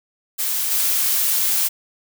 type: noise with level steps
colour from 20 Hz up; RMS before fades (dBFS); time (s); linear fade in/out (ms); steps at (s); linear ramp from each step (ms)
blue; -22 / -19; 0.38-1.69; 20; 0.71; 5
effects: none